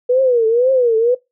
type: tone with vibrato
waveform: sine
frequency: 484.9 Hz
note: B4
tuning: 32 cents flat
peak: -10 dBFS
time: 0.09-1.15 s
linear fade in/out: 10 ms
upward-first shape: triangle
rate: 2 Hz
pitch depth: 180 cents each way
effects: noise-tail reverb RT60 0.2 s tail -21 dB re dry